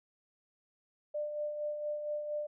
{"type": "tone with tremolo", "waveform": "sine", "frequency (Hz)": 596, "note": "D5", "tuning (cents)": 25, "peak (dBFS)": -32, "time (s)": [1.14, 2.47], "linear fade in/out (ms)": 10, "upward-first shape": "sine", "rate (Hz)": 4.3, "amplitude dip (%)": 45, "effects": []}